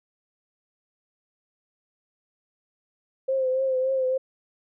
sine tone with vibrato, 523.3 Hz, C5, in tune, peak -21 dBFS, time 3.28-4.18 s, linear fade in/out 10 ms, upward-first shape triangle, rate 3.5 Hz, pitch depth 45 cents each way, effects none

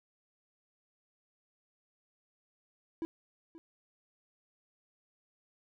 triangle tone with echo, 328.5 Hz, E4, 6 cents flat, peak -31 dBFS, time 3.02-3.05 s, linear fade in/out 0 ms, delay 530 ms, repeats 1, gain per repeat -15 dB, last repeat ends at 3.58 s, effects none

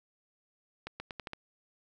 accelerating click train, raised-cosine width 0.3 ms, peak -23 dBFS, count 6, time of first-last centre 0.87-1.333 s, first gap 130 ms, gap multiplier 0.83, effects none

